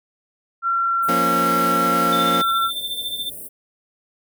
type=tone with pitch glide; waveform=sine; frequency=1365 to 1354.8 Hz; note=F6 to E6; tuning=-40 to +47 cents; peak=-17 dBFS; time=0.62-2.71 s; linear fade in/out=50 ms; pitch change=-13 cents; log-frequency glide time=0.74-1.77 s
type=band-stop noise; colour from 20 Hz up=white; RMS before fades=-35 dBFS; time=1.02-3.49 s; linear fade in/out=20 ms; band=650 to 8400 Hz; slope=96 dB/octave
type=chord; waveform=20% pulse; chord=Bb minor; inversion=second; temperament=equal; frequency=174.61 / 233.1 / 277.2 Hz; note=F3 / Bb3 / Db4; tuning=0 / 0 / 0 cents; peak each=-20 dBFS; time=1.08-2.42 s; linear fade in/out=10 ms
type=tone with tremolo; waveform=sine; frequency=3562 Hz; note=A7; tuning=21 cents sharp; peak=-22 dBFS; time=2.12-3.3 s; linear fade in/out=10 ms; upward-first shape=sine; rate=14 Hz; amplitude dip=65%
effects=none